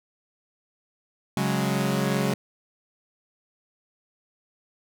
sawtooth chord, C# suspended fourth, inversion none, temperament equal, 138.59 / 185 / 207.7 Hz, C#3 / F#3 / G#3, 0 / 0 / 0 cents, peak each -23 dBFS, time 1.37-2.34 s, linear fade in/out 2 ms, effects none

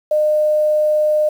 sine tone, 608 Hz, D#5, 40 cents flat, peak -12 dBFS, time 0.11-1.29 s, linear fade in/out 5 ms, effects 7-bit

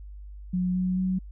sine tone with pitch steps, 181.4 / 183.72 / 186.07 Hz, F#3 / F#3 / F#3, -34 / -12 / +10 cents, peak -23 dBFS, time 0.53-1.19 s, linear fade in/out 10 ms, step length 220 ms, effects added 50 Hz sine -39 dBFS peak until 1.31 s

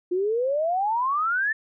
sine exponential sweep, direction up, 348.2 to 1803 Hz, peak -21 dBFS, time 0.11-1.53 s, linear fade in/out 10 ms, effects none

